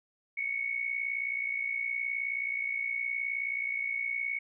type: tone with amplitude modulation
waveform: sine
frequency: 2217 Hz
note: C#7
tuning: in tune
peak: -27 dBFS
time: 0.37-4.39 s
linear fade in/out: 10 ms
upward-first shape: sine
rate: 59.1 Hz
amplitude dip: 70%
effects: none